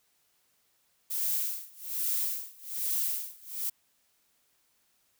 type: noise with tremolo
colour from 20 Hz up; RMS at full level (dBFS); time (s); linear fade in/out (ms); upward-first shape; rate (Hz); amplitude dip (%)
violet; -29; 1.1-3.7; 10; sine; 1.2; 95
effects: white hiss -71 dBFS RMS until 5.19 s